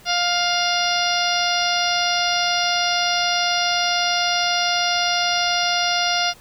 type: harmonic tone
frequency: 703 Hz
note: F5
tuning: 11 cents sharp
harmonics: 1 / 2 / 3 / 4 / 5 / 6 / 7 / 8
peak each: -23 / -25 / -28 / -26 / -27 / -29 / -26 / -28 dBFS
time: 0.05-6.34 s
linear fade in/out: 50 ms
effects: pink hiss -48 dBFS RMS until 6.4 s